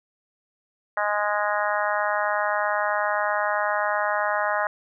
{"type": "harmonic tone", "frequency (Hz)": 207.7, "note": "G#3", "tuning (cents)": 0, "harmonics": [3, 4, 5, 6, 7, 8, 9], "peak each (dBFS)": [-27, -28, -29, -30, -30, -31, -32], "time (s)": [0.97, 4.67], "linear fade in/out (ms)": 2, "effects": []}